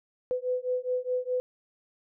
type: beating tone pair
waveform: sine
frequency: 500 / 504.8 Hz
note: B4 / B4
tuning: +21 / +38 cents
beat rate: 4.8 Hz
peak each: -30 / -30 dBFS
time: 0.31-1.4 s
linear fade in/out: 0 ms
effects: none